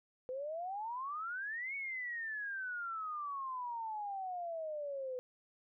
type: exponential two-way sweep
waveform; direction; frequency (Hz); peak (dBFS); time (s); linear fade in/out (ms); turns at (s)
sine; up then down; 498.2 to 2240 to 498.2; -38; 0.29-5.19; 0; 1.75
effects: none